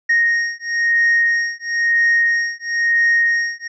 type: beating tone pair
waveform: triangle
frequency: 1863 / 1864 Hz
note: A#6 / A#6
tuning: -2 / -1 cents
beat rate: 1 Hz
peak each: -15 dBFS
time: 0.09-3.68 s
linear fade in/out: 10 ms
effects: tanh soft clip ceiling -5 dBFS + resampled to 16000 Hz